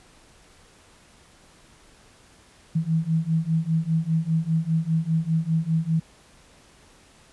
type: beating tone pair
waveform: sine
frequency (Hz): 159.3 / 164.3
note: D#3 / E3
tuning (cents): +41 / -5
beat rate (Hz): 5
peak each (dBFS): -24 / -23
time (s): 2.75-6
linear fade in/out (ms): 10
effects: pink hiss -54 dBFS RMS until 7.32 s + resampled to 24000 Hz